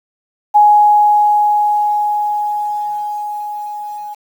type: tone with level ramp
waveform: sine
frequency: 835 Hz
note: G#5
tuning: 9 cents sharp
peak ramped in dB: -4 to -24 dBFS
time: 0.54-4.15 s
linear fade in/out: 20 ms
effects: 7-bit